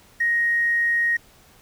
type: tone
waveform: triangle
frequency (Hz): 1874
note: A#6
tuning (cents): +9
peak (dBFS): -14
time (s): 0.2-1.17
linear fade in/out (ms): 10
effects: tanh soft clip ceiling -16 dBFS + pink hiss -53 dBFS RMS until 1.61 s